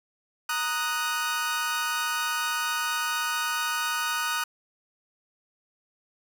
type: chord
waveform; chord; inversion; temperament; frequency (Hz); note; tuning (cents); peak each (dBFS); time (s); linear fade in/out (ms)
sawtooth; D# minor; second; equal; 932.3 / 1244.5 / 1480; A#5 / D#6 / F#6; 0 / 0 / 0; -30 / -26 / -26; 0.49-4.44; 5
effects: none